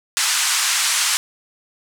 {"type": "band-pass noise", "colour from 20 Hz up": "white", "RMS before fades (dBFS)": -19, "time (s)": [0.17, 1.17], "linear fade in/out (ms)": 0, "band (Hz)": [990, 9100], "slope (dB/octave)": 24, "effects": []}